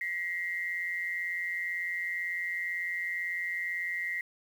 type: tone pair together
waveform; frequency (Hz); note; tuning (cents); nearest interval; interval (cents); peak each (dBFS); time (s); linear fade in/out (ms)
sine; 1912 / 2090; A#6 / C7; +43 / -2; major second; 155; -33 / -35; 0.01-4.21; 2
effects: 9-bit